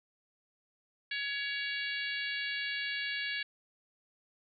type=harmonic tone with a mistuned harmonic; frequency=560 Hz; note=C#5; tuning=18 cents sharp; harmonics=3 / 4 / 5 / 6 / 7 / 8; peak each=-37 / -39 / -41 / -43 / -44 / -45 dBFS; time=1.11-3.43 s; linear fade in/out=5 ms; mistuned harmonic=4; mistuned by=+19 cents; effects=none